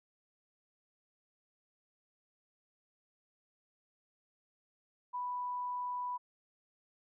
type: tone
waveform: sine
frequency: 987.8 Hz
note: B5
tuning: in tune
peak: -35 dBFS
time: 5.13-6.18 s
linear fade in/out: 20 ms
effects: none